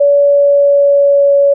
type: tone with pitch glide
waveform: sine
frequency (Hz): 570 to 563.1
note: C#5 to C#5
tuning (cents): +48 to +27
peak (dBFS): -5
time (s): 0-1.54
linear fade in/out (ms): 10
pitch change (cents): -21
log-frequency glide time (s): 0.21-1.37
effects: none